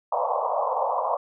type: band-pass noise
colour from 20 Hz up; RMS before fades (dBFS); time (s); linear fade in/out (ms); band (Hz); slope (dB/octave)
white; -25; 0.12-1.17; 5; 490 to 1100; 96
effects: none